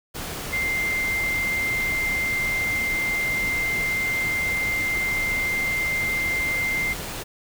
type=tone in noise; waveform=sine; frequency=2093 Hz; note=C7; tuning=in tune; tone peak=-22 dBFS; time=0.52-6.94 s; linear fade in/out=20 ms; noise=pink; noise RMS=-32 dBFS; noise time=0.14-7.24 s; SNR=+7 dB; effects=none